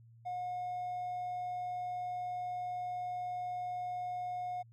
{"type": "tone", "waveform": "triangle", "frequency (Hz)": 722, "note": "F#5", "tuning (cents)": -43, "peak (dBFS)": -33, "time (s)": [0.25, 4.63], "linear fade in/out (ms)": 20, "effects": ["tanh soft clip ceiling -31 dBFS", "added 115 Hz sine -56 dBFS peak until 4.72 s"]}